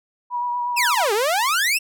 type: tone with vibrato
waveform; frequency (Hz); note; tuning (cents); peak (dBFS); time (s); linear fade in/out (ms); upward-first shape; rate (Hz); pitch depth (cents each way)
sine; 970; B5; -31; -21; 0.3-1.08; 50; sine; 8.3; 21
type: exponential two-way sweep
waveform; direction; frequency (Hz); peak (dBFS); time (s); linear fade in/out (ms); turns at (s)
sawtooth; down then up; 2794 to 392 to 2794; -14; 0.76-1.79; 20; 1.13
effects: none